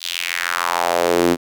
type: tone with high-pass filter sweep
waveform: sawtooth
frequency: 86.6 Hz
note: F2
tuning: 14 cents flat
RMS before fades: -19 dBFS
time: 0-1.37 s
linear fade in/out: 50 ms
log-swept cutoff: 3900 to 270 Hz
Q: 2.7
effects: none